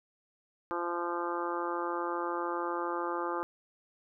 harmonic tone, 172.8 Hz, F3, 18 cents flat, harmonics 2 / 3 / 4 / 5 / 6 / 7 / 8 / 9, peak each -36 / -39 / -46 / -38 / -40 / -37 / -45 / -47 dBFS, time 0.71-3.43 s, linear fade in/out 0 ms, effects none

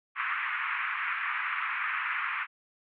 pink band-pass noise, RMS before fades -32 dBFS, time 0.15-2.47 s, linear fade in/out 50 ms, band 1100 to 2500 Hz, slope 48 dB/octave, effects none

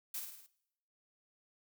blue noise with echo, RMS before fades -40 dBFS, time 0.14-0.2 s, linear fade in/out 5 ms, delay 53 ms, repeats 5, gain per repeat -4 dB, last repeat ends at 0.465 s, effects noise-tail reverb RT60 0.8 s tail -20 dB re dry

